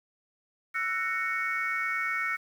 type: chord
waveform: sine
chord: F# dominant seventh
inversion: third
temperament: just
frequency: 1332 / 1480 / 1850 / 2220 Hz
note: E6 / F#6 / A#6 / C#7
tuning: +18 / 0 / -14 / +2 cents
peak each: -33 / -35 / -33 / -30 dBFS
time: 0.74-2.37 s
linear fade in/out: 20 ms
effects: tanh soft clip ceiling -19 dBFS + 9-bit